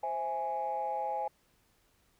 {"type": "chord", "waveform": "sine", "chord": "C augmented", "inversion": "none", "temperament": "equal", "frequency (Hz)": [523.3, 659.3, 830.6], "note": ["C5", "E5", "G#5"], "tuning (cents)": [0, 0, 0], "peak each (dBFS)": [-38, -38, -32], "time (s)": [0.03, 1.28], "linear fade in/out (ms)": 5, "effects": ["tanh soft clip ceiling -25 dBFS", "pink hiss -70 dBFS RMS until 2.19 s"]}